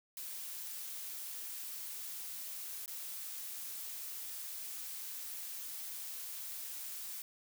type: noise with dropouts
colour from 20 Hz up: blue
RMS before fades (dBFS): -44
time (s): 0.17-7.22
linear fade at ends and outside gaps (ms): 1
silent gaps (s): 2.859-2.878
effects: none